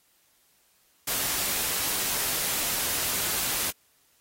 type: noise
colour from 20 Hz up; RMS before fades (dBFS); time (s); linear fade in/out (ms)
white; -28; 1.07-3.71; 10
effects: white hiss -65 dBFS RMS until 4.2 s + AAC 48 kbps